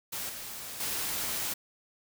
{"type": "noise with level steps", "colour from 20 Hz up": "white", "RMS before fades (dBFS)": [-36, -41, -33], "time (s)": [0.12, 1.54], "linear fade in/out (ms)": 10, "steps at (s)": [0.29, 0.8], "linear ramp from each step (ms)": 5, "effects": []}